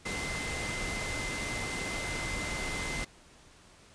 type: tone in noise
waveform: sine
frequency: 2065 Hz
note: C7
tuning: 23 cents flat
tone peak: -37 dBFS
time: 0.05-3.05 s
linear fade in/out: 10 ms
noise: pink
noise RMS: -36 dBFS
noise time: 0.05-3.05 s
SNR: -4 dB
effects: pink hiss -57 dBFS RMS until 3.94 s + resampled to 22050 Hz